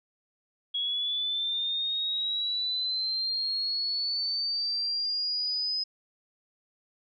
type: linear sweep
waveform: sine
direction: up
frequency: 3322 to 5060 Hz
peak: -27 dBFS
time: 0.74-5.84 s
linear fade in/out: 10 ms
effects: none